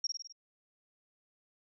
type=tone with echo; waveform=sine; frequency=5588 Hz; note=F8; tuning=in tune; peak=-29 dBFS; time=0.04-0.07 s; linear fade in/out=5 ms; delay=51 ms; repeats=5; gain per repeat=-4 dB; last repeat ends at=0.325 s; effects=none